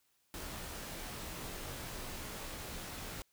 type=noise with comb filter; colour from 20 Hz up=pink; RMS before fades=-44 dBFS; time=0.34-3.22 s; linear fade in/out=0 ms; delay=20 ms; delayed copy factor=-0.6; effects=white hiss -75 dBFS RMS until 3.32 s